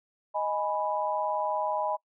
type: chord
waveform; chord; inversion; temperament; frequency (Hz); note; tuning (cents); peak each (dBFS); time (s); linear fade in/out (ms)
sine; G# minor; second; equal; 622.3 / 830.6 / 987.8; D#5 / G#5 / B5; 0 / 0 / 0; -31; 0.34-1.97; 20
effects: noise-tail reverb RT60 0.1 s tail -23 dB re dry